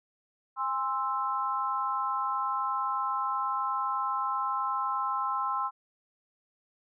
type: chord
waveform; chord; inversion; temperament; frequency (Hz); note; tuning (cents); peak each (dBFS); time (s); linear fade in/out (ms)
sine; Ab augmented; none; equal with one note detuned; 815.4 / 1046.5 / 1318.5; Ab5 / C6 / E6; -32 / 0 / 0; -35 / -30 / -32; 0.56-5.71; 50
effects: none